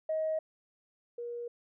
sine tone pair in turn, 631 / 476.1 Hz, D#5 / A#4, +24 / +37 cents, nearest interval perfect fourth, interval 487 cents, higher first, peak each -28 / -36 dBFS, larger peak first, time 0.09-0.39 / 1.18-1.48 s, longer neither, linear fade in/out 5 ms, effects tanh soft clip ceiling -24 dBFS

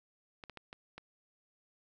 clicks, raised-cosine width 0.3 ms, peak -30 dBFS, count 5, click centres 0.438 / 0.497 / 0.573 / 0.729 / 0.98 s, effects none

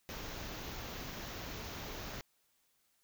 pink band-stop noise, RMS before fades -44 dBFS, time 0.09-2.21 s, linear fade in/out 0 ms, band 6900 to 13000 Hz, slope 96 dB/octave, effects white hiss -75 dBFS RMS until 3.03 s

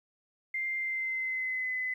sine tone with pitch glide, 2097 to 2020 Hz, C7 to B6, +3 to +39 cents, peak -30 dBFS, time 0.54-1.94 s, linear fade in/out 5 ms, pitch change -64 cents, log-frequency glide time 0.75-1.75 s, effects 11-bit

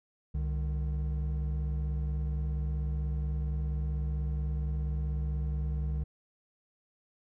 triangle tone pair together, 67.4 / 151.75 Hz, C#2 / D#3, -48 / -43 cents, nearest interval octave + major second, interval 1405 cents, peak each -28 / -34 dBFS, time 0.34-6.04 s, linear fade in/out 10 ms, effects none

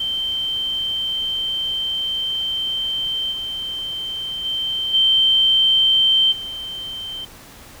sine tone with level steps, 3119 Hz, G7, 9 cents flat, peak -20 / -24 / -20 / -12 / -27 dBFS, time 0-7.25 s, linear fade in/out 5 ms, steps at 3.31 / 4.44 / 4.93 / 6.31 s, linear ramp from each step 20 ms, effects pink hiss -42 dBFS RMS until 7.8 s

